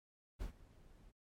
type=noise with ADSR envelope; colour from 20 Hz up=brown; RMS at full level=-42 dBFS; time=0.39-1.12 s; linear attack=29 ms; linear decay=100 ms; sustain=-19 dB; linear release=24 ms; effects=MP3 64 kbps